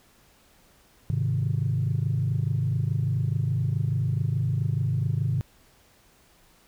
sine chord, Ab major, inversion none, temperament equal, 103.83 / 130.81 / 155.56 Hz, Ab2 / C3 / Eb3, 0 / 0 / 0 cents, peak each -26 / -25 / -28 dBFS, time 1.1-5.41 s, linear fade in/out 0 ms, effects tanh soft clip ceiling -16 dBFS + pink hiss -59 dBFS RMS until 6.67 s

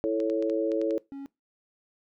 sine chord, A major, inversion second, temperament equal, 329.6 / 440 / 554.4 Hz, E4 / A4 / C#5, 0 / 0 / 0 cents, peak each -28 / -28 / -29 dBFS, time 0.04-0.98 s, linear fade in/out 0 ms
clicks, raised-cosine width 0.2 ms, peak -28 dBFS, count 7, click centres 0.202 / 0.299 / 0.425 / 0.498 / 0.718 / 0.815 / 0.908 s
triangle tone, 276.4 Hz, C#4, 5 cents flat, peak -34 dBFS, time 1.12-1.26 s, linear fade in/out 0 ms
effects noise-tail reverb RT60 0.2 s tail -21 dB re dry

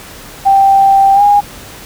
sine tone with pitch glide, 784 to 817.8 Hz, G5 to G#5, 0 to -27 cents, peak -4 dBFS, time 0.45-1.41 s, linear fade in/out 20 ms, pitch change +73 cents, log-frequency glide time 1.14-1.22 s, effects pink hiss -32 dBFS RMS until 1.85 s

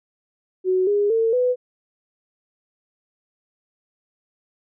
sine tone with pitch steps, 371.4 / 409.7 / 452 / 498.6 Hz, F#4 / G#4 / A4 / B4, +7 / -24 / +47 / +16 cents, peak -16 dBFS, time 0.64-1.56 s, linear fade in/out 50 ms, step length 230 ms, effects none

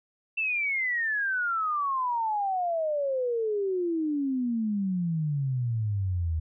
sine exponential sweep, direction down, 2693 to 77.78 Hz, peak -25 dBFS, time 0.37-6.4 s, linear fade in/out 10 ms, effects none

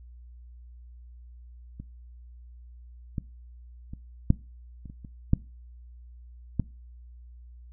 clicks, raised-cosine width 5 ms, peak -26 / -17 / -26 / -6 / -30 / -30 / -29 / -7 / -12 dBFS, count 9, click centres 1.8 / 3.182 / 3.935 / 4.304 / 4.857 / 4.899 / 5.048 / 5.334 / 6.597 s, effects noise-tail reverb RT60 0.3 s tail -21 dB re dry + added 60 Hz sine -45 dBFS peak until 7.72 s

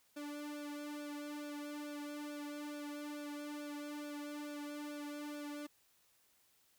sawtooth tone with flanger, 293.6 Hz, D4, in tune, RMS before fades -45 dBFS, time 0.16-5.67 s, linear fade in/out 10 ms, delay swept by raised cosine 0.99 to 2.39 ms, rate 2.3 Hz, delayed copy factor -1, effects white hiss -72 dBFS RMS until 6.78 s

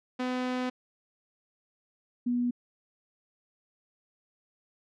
sawtooth / sine tone pair in turn, 252.4 / 243.5 Hz, B3 / B3, +38 / -24 cents, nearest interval minor second, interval 62 cents, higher first, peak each -25 dBFS, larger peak neither, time 0.19-0.7 / 2.26-2.51 s, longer first, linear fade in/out 10 ms, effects low-pass 4000 Hz 12 dB/octave

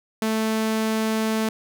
sawtooth tone, 220 Hz, A3, in tune, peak -17 dBFS, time 0.22-1.49 s, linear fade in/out 2 ms, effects none

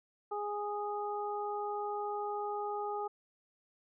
harmonic tone, 413.6 Hz, G#4, 7 cents flat, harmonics 1 / 2 / 3, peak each -38 / -37 / -42 dBFS, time 0.31-3.08 s, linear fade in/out 10 ms, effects none

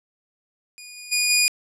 15% pulse tone with level steps, 2452 Hz, D#7, 26 cents flat, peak -32 / -30 / -12 / -9 dBFS, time 0.78-1.48 s, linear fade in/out 0 ms, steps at 0.96 / 1.11 / 1.29 s, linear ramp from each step 20 ms, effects low-pass 12000 Hz 12 dB/octave

